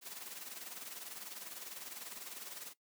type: noise with tremolo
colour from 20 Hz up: white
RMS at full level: -45 dBFS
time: 0.01-2.74 s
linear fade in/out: 50 ms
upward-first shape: sine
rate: 20 Hz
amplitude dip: 60%
effects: noise-tail reverb RT60 0.1 s tail -17 dB re dry + high-pass 200 Hz 12 dB/octave